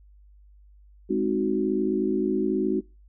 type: chord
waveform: sine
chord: Ab dominant seventh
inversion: none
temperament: equal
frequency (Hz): 207.7 / 261.6 / 311.1 / 370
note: Ab3 / C4 / Eb4 / Gb4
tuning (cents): 0 / 0 / 0 / 0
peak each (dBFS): -28 / -29 / -28 / -25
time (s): 1.09-2.81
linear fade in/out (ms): 20
effects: noise-tail reverb RT60 0.3 s tail -25 dB re dry + added 50 Hz sine -50 dBFS peak until 3.08 s